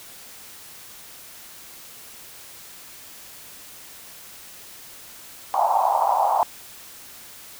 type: band-pass noise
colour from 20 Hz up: pink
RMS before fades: -20 dBFS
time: 5.54-6.43 s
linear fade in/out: 0 ms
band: 720 to 950 Hz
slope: 48 dB/octave
effects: white hiss -43 dBFS RMS until 7.59 s